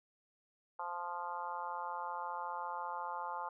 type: harmonic tone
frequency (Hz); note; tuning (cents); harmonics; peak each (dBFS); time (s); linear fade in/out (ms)
174.61; F3; 0; 3 / 4 / 5 / 6 / 7 / 8; -50 / -50 / -41 / -44 / -46 / -51; 0.79-3.49; 5
effects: none